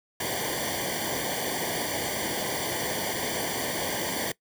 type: noise with comb filter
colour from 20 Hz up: pink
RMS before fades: -30 dBFS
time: 0.2-4.32 s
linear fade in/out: 5 ms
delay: 0.76 ms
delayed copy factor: -1
effects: noise-tail reverb RT60 0.1 s tail -21 dB re dry + high-pass 60 Hz 12 dB/octave